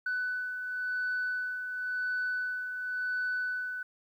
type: beating tone pair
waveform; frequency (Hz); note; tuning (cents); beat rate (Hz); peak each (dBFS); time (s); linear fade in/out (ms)
sine; 1495 / 1495.94; F#6 / F#6; +17 / +19; 0.94; -39 / -30; 0.06-3.83; 5
effects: tanh soft clip ceiling -26 dBFS + 11-bit